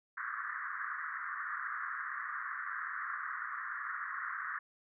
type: band-pass noise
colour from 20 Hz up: pink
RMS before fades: -40 dBFS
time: 0.17-4.59 s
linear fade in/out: 5 ms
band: 1100 to 1900 Hz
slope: 96 dB/octave
effects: none